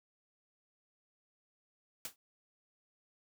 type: noise with exponential decay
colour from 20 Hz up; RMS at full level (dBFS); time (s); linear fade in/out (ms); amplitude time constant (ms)
white; -37; 2.05-2.16; 1; 22
effects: none